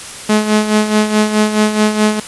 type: tone with tremolo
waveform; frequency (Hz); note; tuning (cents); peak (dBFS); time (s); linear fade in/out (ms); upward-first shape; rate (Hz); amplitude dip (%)
sawtooth; 213.2; G#3; +46; -4; 0.29-2.2; 5; sine; 4.7; 65
effects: white hiss -29 dBFS RMS until 2.27 s + resampled to 24000 Hz